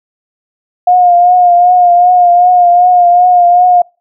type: tone with vibrato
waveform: sine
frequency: 712 Hz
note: F5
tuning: 33 cents sharp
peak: -3 dBFS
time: 0.87-3.82 s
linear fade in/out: 5 ms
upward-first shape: triangle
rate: 2.6 Hz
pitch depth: 41 cents each way
effects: noise-tail reverb RT60 0.3 s tail -26 dB re dry